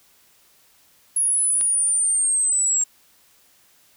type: linear sweep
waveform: sine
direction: down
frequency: 10548 to 7500 Hz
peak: -17 dBFS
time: 1.16-2.84 s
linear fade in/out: 5 ms
type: clicks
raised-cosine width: 0.2 ms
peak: -18 / -23 dBFS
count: 2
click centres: 1.611 / 2.814 s
effects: white hiss -57 dBFS RMS until 3.96 s